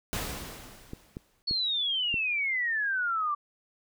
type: noise with exponential decay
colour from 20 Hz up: pink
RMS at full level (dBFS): -31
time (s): 0.13-1.42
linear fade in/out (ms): 0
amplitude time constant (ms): 280
type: clicks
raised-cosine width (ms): 3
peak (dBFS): -24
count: 4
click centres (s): 0.934 / 1.169 / 1.511 / 2.142
type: exponential sweep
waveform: sine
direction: down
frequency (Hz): 4435 to 1156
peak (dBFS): -26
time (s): 1.47-3.35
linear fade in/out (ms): 10
effects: none